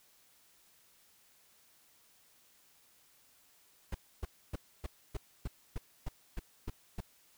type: noise bursts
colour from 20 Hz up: brown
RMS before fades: -36 dBFS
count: 11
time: 3.92-7.006 s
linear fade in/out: 5 ms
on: 26 ms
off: 280 ms
effects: white hiss -66 dBFS RMS until 7.37 s